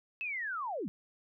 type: linear sweep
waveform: sine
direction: down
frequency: 2650 to 160 Hz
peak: -34 dBFS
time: 0.21-0.88 s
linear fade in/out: 0 ms
effects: none